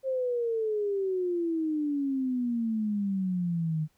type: exponential sweep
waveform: sine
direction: down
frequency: 536 to 152.3 Hz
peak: -26 dBFS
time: 0.03-3.88 s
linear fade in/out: 50 ms
effects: pink hiss -70 dBFS RMS until 3.97 s